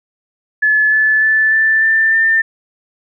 sine tone with pitch steps, 1720 / 1735 / 1750.1 / 1765.3 / 1780.7 / 1796.2 Hz, A6 / A6 / A6 / A6 / A6 / A6, -40 / -25 / -10 / +5 / +20 / +35 cents, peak -9 dBFS, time 0.62-2.42 s, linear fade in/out 10 ms, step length 300 ms, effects none

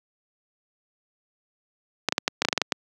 clicks, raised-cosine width 0.2 ms, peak -3 dBFS, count 11, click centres 2.087 / 2.124 / 2.181 / 2.279 / 2.42 / 2.45 / 2.486 / 2.528 / 2.577 / 2.617 / 2.722 s, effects high-pass 200 Hz 12 dB/octave

